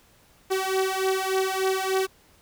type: beating tone pair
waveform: sawtooth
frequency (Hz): 378.9 / 382.3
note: F#4 / G4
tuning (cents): +41 / -43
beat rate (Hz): 3.4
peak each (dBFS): -22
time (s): 0.5-2.07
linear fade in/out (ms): 20
effects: pink hiss -58 dBFS RMS until 2.41 s